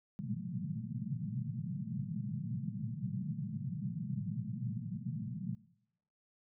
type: band-pass noise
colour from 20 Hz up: pink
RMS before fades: -39 dBFS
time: 0.19-5.55 s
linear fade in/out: 0 ms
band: 110 to 220 Hz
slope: 96 dB/octave
effects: noise-tail reverb RT60 0.8 s tail -21 dB re dry